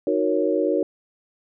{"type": "chord", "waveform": "sine", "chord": "D# minor seventh", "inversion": "none", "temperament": "equal with one note detuned", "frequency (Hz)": [311.1, 367.9, 466.2, 554.4], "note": ["D#4", "F#4", "A#4", "C#5"], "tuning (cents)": [0, -10, 0, 0], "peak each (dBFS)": -24, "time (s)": [0.07, 0.83], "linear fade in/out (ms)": 2, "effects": []}